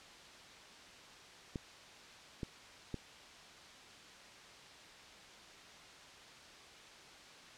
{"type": "clicks", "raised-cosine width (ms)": 3, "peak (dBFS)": -26, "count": 3, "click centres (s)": [1.558, 2.432, 2.943], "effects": ["white hiss -55 dBFS RMS until 7.57 s", "low-pass 5000 Hz 12 dB/octave"]}